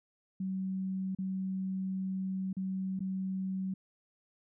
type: tone with dropouts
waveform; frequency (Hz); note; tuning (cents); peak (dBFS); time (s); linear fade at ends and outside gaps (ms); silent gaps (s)
sine; 189.5; F#3; +42; -32; 0.4-3.74; 5; 1.15-1.186 / 2.53-2.567 / 2.993-3.004
effects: none